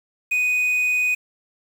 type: tone with quantisation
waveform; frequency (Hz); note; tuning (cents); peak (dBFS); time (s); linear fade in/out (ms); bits
triangle; 2489; D#7; 0; -16; 0.31-1.15; 10; 7
effects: none